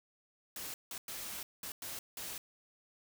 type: noise bursts at uneven times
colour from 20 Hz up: white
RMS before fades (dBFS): -43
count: 6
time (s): 0.56-0.74 / 0.91-0.98 / 1.08-1.43 / 1.63-1.72 / 1.82-1.99 / 2.17-2.38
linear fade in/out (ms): 2
effects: none